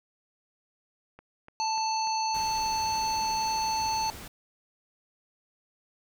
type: click train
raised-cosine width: 0.5 ms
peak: -33 dBFS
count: 8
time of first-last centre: 1.19-3.249 s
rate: 3.4 Hz
type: harmonic tone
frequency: 881 Hz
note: A5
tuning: 2 cents sharp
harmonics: 1 / 3 / 5 / 7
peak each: -27 / -40 / -34 / -37 dBFS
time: 1.6-4.1 s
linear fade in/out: 0 ms
type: noise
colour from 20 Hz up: pink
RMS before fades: -43 dBFS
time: 2.34-4.28 s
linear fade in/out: 5 ms
effects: none